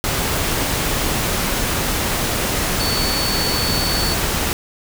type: tone in noise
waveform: sine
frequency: 4465 Hz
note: C#8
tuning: 12 cents sharp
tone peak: -22 dBFS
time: 2.8-4.14 s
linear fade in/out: 0 ms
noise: pink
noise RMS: -20 dBFS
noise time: 0.04-4.53 s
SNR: -5 dB
effects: none